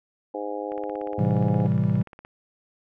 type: harmonic tone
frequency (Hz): 103.2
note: G#2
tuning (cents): -10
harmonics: 3 / 4 / 5 / 6 / 7 / 8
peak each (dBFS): -35 / -35 / -32 / -39 / -39 / -36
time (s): 0.34-1.67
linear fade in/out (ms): 5
type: click train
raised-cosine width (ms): 0.5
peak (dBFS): -28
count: 27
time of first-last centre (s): 0.72-2.249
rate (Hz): 17
type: chord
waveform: triangle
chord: A minor seventh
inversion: none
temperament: equal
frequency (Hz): 110 / 130.81 / 164.81 / 196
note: A2 / C3 / E3 / G3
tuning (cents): 0 / 0 / 0 / 0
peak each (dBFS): -23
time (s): 1.18-2.03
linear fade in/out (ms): 10
effects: none